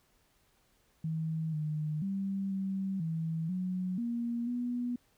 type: tone with pitch steps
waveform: sine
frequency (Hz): 159.9 / 152.8 / 195.1 / 192.9 / 162.2 / 183.6 / 235.9 / 243.8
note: D#3 / D#3 / G3 / G3 / E3 / F#3 / A#3 / B3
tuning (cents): +48 / -31 / -8 / -28 / -28 / -13 / +21 / -22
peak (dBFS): -31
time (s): 1.04-4.96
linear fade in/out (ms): 5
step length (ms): 490
effects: pink hiss -70 dBFS RMS until 5.17 s